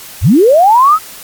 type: linear sweep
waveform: sine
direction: up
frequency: 55 to 1318.5 Hz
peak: -3 dBFS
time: 0.21-0.99 s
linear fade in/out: 50 ms
effects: white hiss -31 dBFS RMS until 1.23 s + MP3 96 kbps